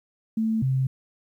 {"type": "tone pair in turn", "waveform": "sine", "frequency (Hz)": [221.8, 131.88], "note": ["A3", "C3"], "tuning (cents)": [14, 14], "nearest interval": "major sixth", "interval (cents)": 900, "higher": "first", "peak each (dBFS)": [-21, -20], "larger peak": "second", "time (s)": [[0.37, 0.62], [0.62, 0.87]], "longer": "neither", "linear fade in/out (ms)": 5, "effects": ["10-bit"]}